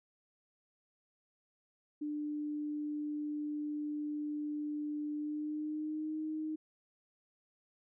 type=tone with pitch glide; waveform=sine; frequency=297.8 to 311 Hz; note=D4 to D#4; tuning=+24 to -1 cents; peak=-35 dBFS; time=2.01-6.56 s; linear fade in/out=10 ms; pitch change=+75 cents; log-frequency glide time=5.14-6.18 s; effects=none